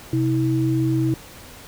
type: tone pair together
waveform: sine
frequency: 129.14 / 322.6 Hz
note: C3 / E4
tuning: -22 / -37 cents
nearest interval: octave + major third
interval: 1585 cents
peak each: -20 / -20 dBFS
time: 0.13-1.14 s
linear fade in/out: 2 ms
effects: pink hiss -42 dBFS RMS until 1.67 s